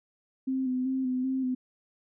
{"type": "tone with vibrato", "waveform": "sine", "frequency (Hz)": 258.7, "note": "C4", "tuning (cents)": -19, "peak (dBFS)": -26, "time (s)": [0.47, 1.55], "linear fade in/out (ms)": 10, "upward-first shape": "square", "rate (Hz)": 2.6, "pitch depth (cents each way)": 29, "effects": []}